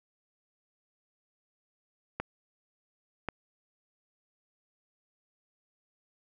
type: clicks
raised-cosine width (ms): 0.5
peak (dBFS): -17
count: 2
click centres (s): 2.2 / 3.287
effects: none